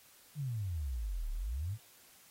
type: exponential two-way sweep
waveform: sine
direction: down then up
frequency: 155.56 to 34.65 to 117.3 Hz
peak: -34 dBFS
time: 0.35-1.78 s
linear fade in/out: 50 ms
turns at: 1.31 s
effects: white hiss -61 dBFS RMS until 2.3 s + AAC 48 kbps